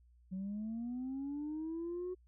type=linear sweep; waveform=sine; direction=up; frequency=183.5 to 369.3 Hz; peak=-36 dBFS; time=0.31-2.15 s; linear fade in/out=20 ms; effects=tanh soft clip ceiling -35 dBFS + added 60 Hz sine -62 dBFS peak until 2.27 s